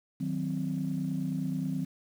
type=chord; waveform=sine; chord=C diminished; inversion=first; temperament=equal with one note detuned; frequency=155.56 / 185 / 259.1 Hz; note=Eb3 / Gb3 / C4; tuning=0 / 0 / -17 cents; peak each=-33 dBFS; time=0.2-1.85 s; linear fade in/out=10 ms; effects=tanh soft clip ceiling -21 dBFS + 9-bit